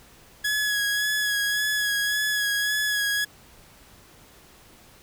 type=tone with vibrato; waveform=sawtooth; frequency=1679 Hz; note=G#6; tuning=18 cents sharp; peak=-19 dBFS; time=0.44-3.25 s; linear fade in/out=10 ms; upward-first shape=sine; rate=1.8 Hz; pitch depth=26 cents each way; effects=pink hiss -52 dBFS RMS until 5.02 s